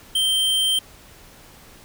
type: tone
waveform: square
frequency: 3136 Hz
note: G7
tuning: in tune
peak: -18 dBFS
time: 0.15-0.79 s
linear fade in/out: 5 ms
effects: pink hiss -47 dBFS RMS until 1.84 s